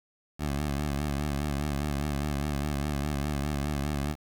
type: tone with vibrato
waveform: 15% pulse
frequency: 72.3 Hz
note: D2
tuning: 27 cents flat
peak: -22 dBFS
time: 0.38-4.16 s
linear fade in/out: 50 ms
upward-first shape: sine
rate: 4.9 Hz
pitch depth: 77 cents each way
effects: 8-bit